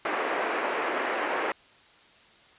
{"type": "band-pass noise", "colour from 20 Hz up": "pink", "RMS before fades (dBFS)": -29, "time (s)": [0.05, 1.52], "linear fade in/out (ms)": 2, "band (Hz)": [360, 2300], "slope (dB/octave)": 24, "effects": ["white hiss -56 dBFS RMS until 2.58 s", "resampled to 8000 Hz"]}